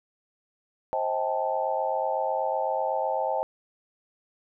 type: chord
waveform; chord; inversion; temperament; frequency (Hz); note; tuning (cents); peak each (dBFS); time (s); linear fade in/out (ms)
sine; A half-diminished seventh; first; just; 528 / 633.6 / 792 / 880; C5 / Eb5 / G5 / A5; +16 / +31 / +18 / 0; -30; 0.93-3.43; 0
effects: none